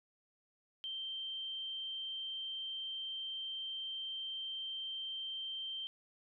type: tone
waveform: sine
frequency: 3136 Hz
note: G7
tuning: in tune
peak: -39 dBFS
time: 0.84-5.87 s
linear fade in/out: 0 ms
effects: none